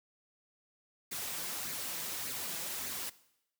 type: noise with flanger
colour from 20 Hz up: white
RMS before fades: -39 dBFS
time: 1.11-3.1 s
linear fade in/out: 10 ms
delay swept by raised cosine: 0.44 to 6.14 ms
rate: 1.7 Hz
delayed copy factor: +0.5
effects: noise-tail reverb RT60 0.8 s tail -18 dB re dry + high-pass 80 Hz 12 dB/octave